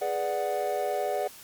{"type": "chord", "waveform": "triangle", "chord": "G# half-diminished seventh", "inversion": "none", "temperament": "equal", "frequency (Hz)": [415.3, 493.9, 587.3, 740], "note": ["G#4", "B4", "D5", "F#5"], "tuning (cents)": [0, 0, 0, 0], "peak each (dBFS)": [-31, -33, -29, -29], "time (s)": [0.01, 1.28], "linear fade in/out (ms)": 10, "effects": ["white hiss -48 dBFS RMS until 1.43 s", "Opus 48 kbps"]}